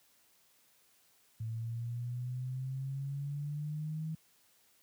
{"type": "exponential sweep", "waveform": "sine", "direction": "up", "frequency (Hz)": [111.1, 160], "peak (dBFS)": -35, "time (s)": [1.4, 4.15], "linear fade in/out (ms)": 5, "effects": ["white hiss -68 dBFS RMS until 4.82 s", "high-pass 60 Hz 12 dB/octave"]}